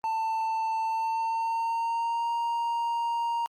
triangle tone with pitch glide, 891 to 934.2 Hz, A5 to A#5, +22 to +3 cents, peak -24 dBFS, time 0.04-3.46 s, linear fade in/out 0 ms, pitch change +81 cents, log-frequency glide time 0.8-2.31 s, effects Opus 24 kbps

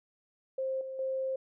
sine tone with level steps, 528 Hz, C5, 16 cents sharp, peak -30 / -37 / -30 dBFS, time 0.58-1.36 s, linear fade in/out 5 ms, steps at 0.81 / 0.99 s, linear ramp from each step 2 ms, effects none

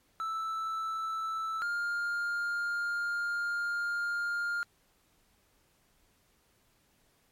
triangle tone pair in turn, 1318.5 / 1406.6 Hz, E6 / F6, 0 / +12 cents, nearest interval minor second, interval 112 cents, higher second, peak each -30 / -28 dBFS, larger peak second, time 0.2-1.62 / 1.62-4.63 s, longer second, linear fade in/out 0 ms, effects pink hiss -69 dBFS RMS until 7.31 s + MP3 64 kbps

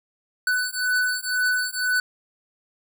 square beating tone pair, 1494 / 1496 Hz, F#6 / F#6, +16 / +19 cents, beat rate 2 Hz, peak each -25 dBFS, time 0.47-2 s, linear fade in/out 2 ms, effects none

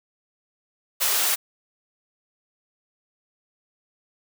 white high-pass noise, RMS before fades -22 dBFS, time 1-1.36 s, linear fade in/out 20 ms, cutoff 530 Hz, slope 12 dB/octave, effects none

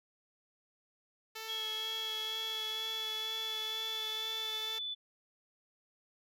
5% pulse tone with vibrato, 440 Hz, A4, in tune, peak -30 dBFS, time 1.35-4.79 s, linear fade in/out 10 ms, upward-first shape sine, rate 2.1 Hz, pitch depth 14 cents each way
sine tone with pitch glide, 3309 to 3486 Hz, G#7 to A7, -7 to -17 cents, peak -36 dBFS, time 1.48-4.95 s, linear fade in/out 20 ms, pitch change +90 cents, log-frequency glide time 1.65-4.61 s
effects none

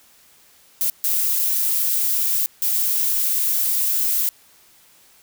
violet noise bursts at uneven times, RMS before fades -20 dBFS, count 3, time 0.81-0.9 / 1.04-2.46 / 2.62-4.29 s, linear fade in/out 0 ms, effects white hiss -53 dBFS RMS until 5.22 s

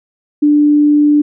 sine tone, 295.2 Hz, D4, 9 cents sharp, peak -6 dBFS, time 0.42-1.22 s, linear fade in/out 10 ms, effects none

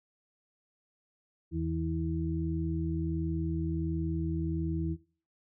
harmonic tone, 81.4 Hz, E2, 21 cents flat, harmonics 1 / 2 / 4, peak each -34 / -34 / -34 dBFS, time 1.51-4.97 s, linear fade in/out 50 ms, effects noise-tail reverb RT60 0.4 s tail -17 dB re dry

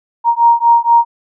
sine beating tone pair, 934 / 938.2 Hz, A#5 / A#5, +3 / +11 cents, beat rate 4.2 Hz, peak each -10 dBFS, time 0.24-1.05 s, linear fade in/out 50 ms, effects none

